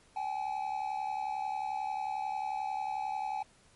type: tone pair together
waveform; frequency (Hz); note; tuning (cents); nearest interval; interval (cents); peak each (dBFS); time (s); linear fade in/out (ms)
triangle; 776 / 847.2; G5 / G#5; -18 / +34; major second; 152; -34 / -33; 0.16-3.43; 5
effects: pink hiss -63 dBFS RMS until 3.75 s + MP3 48 kbps